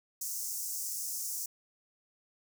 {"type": "high-pass noise", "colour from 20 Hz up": "pink", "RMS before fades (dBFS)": -37, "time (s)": [0.21, 1.46], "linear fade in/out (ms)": 5, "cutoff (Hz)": 5600, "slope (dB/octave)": 48, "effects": []}